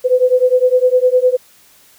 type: beating tone pair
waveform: sine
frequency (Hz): 500 / 509.8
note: B4 / C5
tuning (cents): +21 / -45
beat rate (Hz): 9.8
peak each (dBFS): -12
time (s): 0.04-1.37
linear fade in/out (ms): 20
effects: white hiss -48 dBFS RMS until 1.98 s